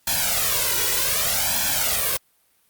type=noise with flanger; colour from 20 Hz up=white; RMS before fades=-22 dBFS; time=0.07-2.17 s; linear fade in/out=5 ms; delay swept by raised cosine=1.2 to 2.07 ms; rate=0.65 Hz; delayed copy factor=+0.95; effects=white hiss -63 dBFS RMS until 2.69 s + Opus 48 kbps